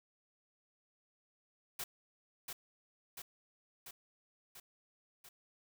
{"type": "noise with echo", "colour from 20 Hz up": "white", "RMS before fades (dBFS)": -41, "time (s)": [1.79, 1.84], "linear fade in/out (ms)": 5, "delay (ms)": 690, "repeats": 5, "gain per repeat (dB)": -3, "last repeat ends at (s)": 5.29, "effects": []}